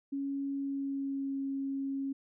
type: tone with pitch glide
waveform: sine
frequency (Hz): 277.2 to 273.1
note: C#4 to C#4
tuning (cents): 0 to -26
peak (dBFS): -32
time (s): 0.12-2.13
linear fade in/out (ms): 10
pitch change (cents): -26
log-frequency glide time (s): 0.54-1.4
effects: none